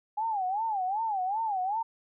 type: tone with vibrato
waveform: sine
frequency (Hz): 816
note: G#5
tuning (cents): -31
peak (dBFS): -27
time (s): 0.17-1.83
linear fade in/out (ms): 10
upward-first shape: sine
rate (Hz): 2.6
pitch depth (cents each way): 190
effects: none